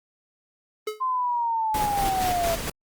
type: tone with exponential decay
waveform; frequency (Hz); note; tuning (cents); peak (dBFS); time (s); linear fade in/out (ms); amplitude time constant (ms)
square; 427.9; A4; -48; -24; 0.87-1.05; 5; 37
type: linear sweep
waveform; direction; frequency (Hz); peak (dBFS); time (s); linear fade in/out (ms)
sine; down; 1046.5 to 659.3; -22; 1-2.56; 20
type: noise with tremolo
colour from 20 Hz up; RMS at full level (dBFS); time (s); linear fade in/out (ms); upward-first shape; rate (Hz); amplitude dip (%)
pink; -28; 1.74-2.7; 5; square; 4.3; 40
effects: Opus 24 kbps